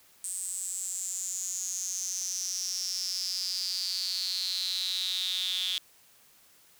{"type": "tone with high-pass filter sweep", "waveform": "sawtooth", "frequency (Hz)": 185, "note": "F#3", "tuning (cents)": 0, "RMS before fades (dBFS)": -33, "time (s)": [0.24, 5.78], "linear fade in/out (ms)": 0, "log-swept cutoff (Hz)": [8400, 3400], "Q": 9.9, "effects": ["white hiss -60 dBFS RMS until 6.79 s"]}